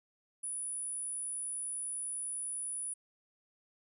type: tone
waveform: sine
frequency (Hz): 9830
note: D#9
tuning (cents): -22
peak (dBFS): -36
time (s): 0.43-2.94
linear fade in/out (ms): 10
effects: none